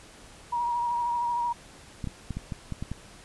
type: tone with vibrato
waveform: sine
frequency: 954 Hz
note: A#5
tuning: 40 cents sharp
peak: -25 dBFS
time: 0.52-1.53 s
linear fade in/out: 10 ms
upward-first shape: sine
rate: 13 Hz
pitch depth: 26 cents each way
type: clicks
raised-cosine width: 5 ms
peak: -20 dBFS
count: 8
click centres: 2.042 / 2.073 / 2.307 / 2.37 / 2.522 / 2.723 / 2.825 / 2.916 s
effects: pink hiss -50 dBFS RMS until 3.24 s + resampled to 24000 Hz